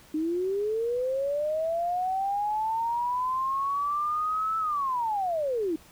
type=linear two-way sweep; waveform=sine; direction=up then down; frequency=302.9 to 1318.5 to 302.9 Hz; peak=-25 dBFS; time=0.14-5.76 s; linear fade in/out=5 ms; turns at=4.58 s; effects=pink hiss -54 dBFS RMS until 5.91 s